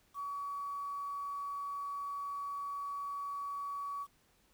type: tone with quantisation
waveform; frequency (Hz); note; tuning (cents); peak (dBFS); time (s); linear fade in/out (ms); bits
sine; 1133; C#6; +37; -37; 0.14-4.07; 50; 10
effects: pink hiss -70 dBFS RMS until 4.53 s